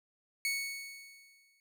sawtooth tone with exponential decay, 2217 Hz, C#7, in tune, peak -26 dBFS, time 0.45-1.6 s, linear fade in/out 1 ms, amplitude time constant 250 ms, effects none

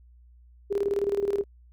sine tone with tremolo, 401.8 Hz, G4, 43 cents sharp, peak -21 dBFS, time 0.7-1.44 s, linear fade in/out 20 ms, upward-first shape square, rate 19 Hz, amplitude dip 65%, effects added 60 Hz sine -51 dBFS peak until 1.72 s

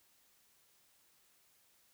silence, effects white hiss -70 dBFS RMS until 1.93 s

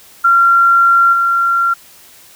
sine tone with level steps, 1375 Hz, F6, 27 cents flat, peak -6 / -10 dBFS, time 0.24-1.74 s, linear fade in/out 10 ms, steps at 1.12 s, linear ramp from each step 20 ms, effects white hiss -42 dBFS RMS until 2.35 s

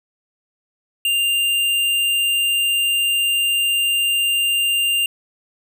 sine tone with tanh clipping, 2794 Hz, F7, in tune, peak -17 dBFS, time 1.05-5.06 s, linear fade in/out 2 ms, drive 18 dB, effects none

